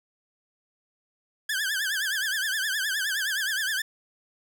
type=tone with vibrato; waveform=sawtooth; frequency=1636 Hz; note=G#6; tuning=26 cents flat; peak=-22 dBFS; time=1.49-3.82 s; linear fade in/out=5 ms; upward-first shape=triangle; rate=9.6 Hz; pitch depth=170 cents each way; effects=none